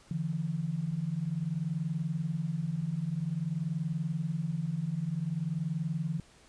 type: tone pair together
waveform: sine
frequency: 146.83 / 167.34 Hz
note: D3 / E3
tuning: 0 / +26 cents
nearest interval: major second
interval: 226 cents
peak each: -34 / -32 dBFS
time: 0.11-6.2 s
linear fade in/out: 2 ms
effects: pink hiss -59 dBFS RMS until 6.48 s + resampled to 22050 Hz